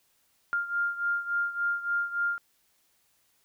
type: beating tone pair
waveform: sine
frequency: 1400 / 1403.5 Hz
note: F6 / F6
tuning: +4 / +8 cents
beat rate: 3.5 Hz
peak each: -28 / -32 dBFS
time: 0.53-2.38 s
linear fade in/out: 0 ms
effects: white hiss -69 dBFS RMS until 3.44 s